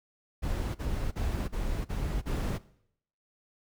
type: noise bursts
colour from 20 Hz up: brown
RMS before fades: -31 dBFS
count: 6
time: 0.42-2.585 s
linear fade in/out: 20 ms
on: 330 ms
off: 37 ms
effects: noise-tail reverb RT60 0.7 s tail -19 dB re dry